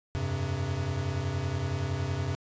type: chord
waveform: square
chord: F suspended second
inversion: none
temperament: equal with one note detuned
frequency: 87.31 / 98 / 133.1 Hz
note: F2 / G2 / C3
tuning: 0 / 0 / +30 cents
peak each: -35 / -34 / -33 dBFS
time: 0.15-2.35 s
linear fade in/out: 0 ms
effects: resampled to 16000 Hz